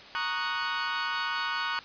sawtooth chord, D# minor seventh, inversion second, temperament equal, 932.3 / 1108.7 / 1244.5 / 1480 Hz, A#5 / C#6 / D#6 / F#6, 0 / 0 / 0 / 0 cents, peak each -32 / -31 / -32 / -28 dBFS, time 0.15-1.79 s, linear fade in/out 0 ms, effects white hiss -47 dBFS RMS until 1.84 s + resampled to 11025 Hz

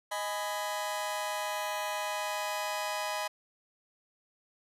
sawtooth chord, G# minor, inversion second, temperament just, 623 / 830.6 / 996.7 Hz, D#5 / G#5 / B5, +2 / 0 / +16 cents, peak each -33 dBFS, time 0.11-3.28 s, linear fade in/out 10 ms, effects resampled to 32000 Hz

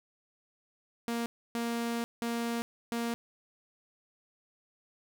sawtooth tone bursts at uneven times, 233.9 Hz, A#3, 6 cents sharp, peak -27 dBFS, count 4, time 1.08-1.26 / 1.55-2.04 / 2.22-2.62 / 2.92-3.14 s, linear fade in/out 0 ms, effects none

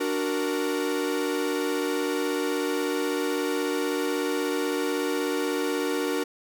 45% pulse chord, D augmented, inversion none, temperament equal, 293.7 / 370 / 466.2 Hz, D4 / F#4 / A#4, 0 / 0 / 0 cents, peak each -29 / -30 / -29 dBFS, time 0-6.24 s, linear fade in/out 10 ms, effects none

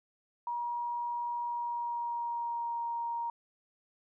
sine tone with pitch glide, 954 to 937.1 Hz, A#5 to A#5, +40 to +9 cents, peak -32 dBFS, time 0.47-3.3 s, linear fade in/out 2 ms, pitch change -31 cents, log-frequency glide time 1.42-2.83 s, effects none

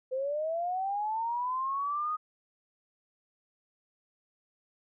sine linear sweep, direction up, 507 to 1253 Hz, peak -29 dBFS, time 0.11-2.17 s, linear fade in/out 20 ms, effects none

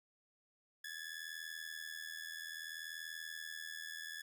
sawtooth ring-modulated tone, 1706 Hz, G#6, 46 cents sharp, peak -38 dBFS, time 0.84-4.22 s, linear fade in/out 5 ms, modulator 40.3 Hz, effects none

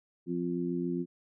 harmonic tone, 87.31 Hz, F2, in tune, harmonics 2 / 3 / 4, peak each -34 / -34 / -34 dBFS, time 0.26-1.06 s, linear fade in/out 50 ms, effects none

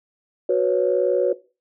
sine chord, F# suspended fourth, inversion none, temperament equal with one note detuned, 368.3 / 493.9 / 554.4 Hz, F#4 / B4 / C#5, -8 / 0 / 0 cents, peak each -20 dBFS, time 0.49-1.33 s, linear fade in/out 5 ms, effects noise-tail reverb RT60 0.3 s tail -17 dB re dry + tanh soft clip ceiling -7 dBFS

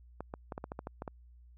clicks, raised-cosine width 1 ms, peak -25 dBFS, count 10, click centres 0.206 / 0.339 / 0.522 / 0.579 / 0.641 / 0.719 / 0.791 / 0.871 / 1.021 / 1.078 s, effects added 60 Hz sine -54 dBFS peak until 1.57 s

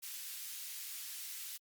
white high-pass noise, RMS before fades -45 dBFS, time 0.02-1.58 s, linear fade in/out 20 ms, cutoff 2300 Hz, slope 12 dB/octave, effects Opus 48 kbps

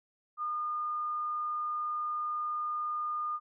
sine tone, 1217 Hz, D#6, 39 cents flat, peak -31 dBFS, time 0.37-3.4 s, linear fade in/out 50 ms, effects none

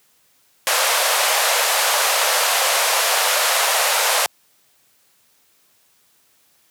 pink band-pass noise, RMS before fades -18 dBFS, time 0.67-4.26 s, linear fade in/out 0 ms, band 520 to 14000 Hz, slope 48 dB/octave, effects white hiss -59 dBFS RMS until 6.7 s + high-pass 80 Hz 12 dB/octave

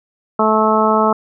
harmonic tone, 217.3 Hz, A3, 21 cents flat, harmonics 1 / 2 / 3 / 4 / 5 / 6, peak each -18 / -18 / -18 / -18 / -18 / -18 dBFS, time 0.39-1.13 s, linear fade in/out 5 ms, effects none

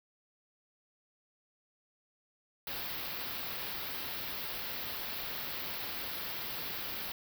white band-stop noise, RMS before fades -39 dBFS, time 2.67-7.12 s, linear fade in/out 2 ms, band 5000 to 13000 Hz, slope 48 dB/octave, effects none

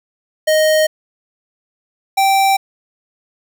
square tone pair in turn, 622.3 / 780 Hz, D#5 / G5, 0 / -9 cents, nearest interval major third, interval 391 cents, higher second, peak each -11 dBFS, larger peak neither, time 0.47-0.87 / 2.17-2.57 s, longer neither, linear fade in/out 10 ms, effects none

